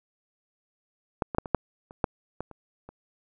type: clicks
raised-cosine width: 1 ms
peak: -11 / -17 / -7 / -21 / -6 / -30 / -8 / -18 / -30 / -29 dBFS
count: 10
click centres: 1.222 / 1.348 / 1.384 / 1.458 / 1.547 / 1.909 / 2.042 / 2.406 / 2.513 / 2.89 s
effects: none